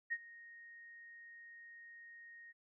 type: tone with ADSR envelope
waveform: sine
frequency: 1864 Hz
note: A#6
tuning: 1 cent flat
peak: -33 dBFS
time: 0.1-2.53 s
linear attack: 24 ms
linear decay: 49 ms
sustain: -20 dB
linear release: 26 ms
effects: none